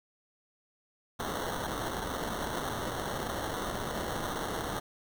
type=noise with sample-and-hold; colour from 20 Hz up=blue; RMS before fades=-35 dBFS; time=1.19-4.8 s; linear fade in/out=10 ms; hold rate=2450 Hz; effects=none